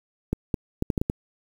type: clicks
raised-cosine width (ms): 3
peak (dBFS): -10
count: 7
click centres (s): 0.33 / 0.542 / 0.824 / 0.902 / 0.978 / 1.015 / 1.099
effects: 7-bit